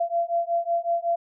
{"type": "beating tone pair", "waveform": "sine", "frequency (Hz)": [680, 685.4], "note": ["F5", "F5"], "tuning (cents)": [-46, -33], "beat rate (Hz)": 5.4, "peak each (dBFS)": -25, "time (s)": [0, 1.16], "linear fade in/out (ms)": 10, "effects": []}